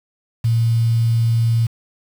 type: tone with quantisation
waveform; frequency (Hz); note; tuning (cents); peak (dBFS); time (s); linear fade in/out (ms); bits
sine; 115.1; A#2; -22; -13; 0.44-1.67; 10; 6
effects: none